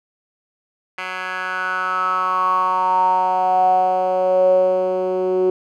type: tone with band-pass filter sweep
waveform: 10% pulse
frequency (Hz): 185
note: F#3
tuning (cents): 0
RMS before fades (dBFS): -18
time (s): 0.98-5.5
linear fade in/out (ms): 2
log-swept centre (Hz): 1900 to 390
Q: 8.2
effects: none